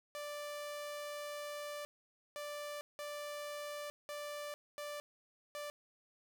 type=tone bursts at uneven times; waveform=sawtooth; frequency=587.3 Hz; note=D5; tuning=in tune; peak=-38 dBFS; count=6; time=0.15-1.85 / 2.36-2.81 / 2.99-3.9 / 4.09-4.54 / 4.78-5 / 5.55-5.7 s; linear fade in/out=0 ms; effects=11-bit